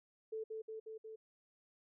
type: tone with echo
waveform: sine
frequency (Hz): 440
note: A4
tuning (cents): 0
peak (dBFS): -39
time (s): 0.32-0.44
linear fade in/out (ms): 10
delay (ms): 180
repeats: 4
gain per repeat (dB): -2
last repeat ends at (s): 1.16
effects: none